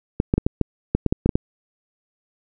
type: clicks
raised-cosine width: 3 ms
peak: -4 dBFS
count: 11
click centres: 0.201 / 0.339 / 0.38 / 0.465 / 0.613 / 0.95 / 1.063 / 1.125 / 1.26 / 1.292 / 1.355 s
effects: none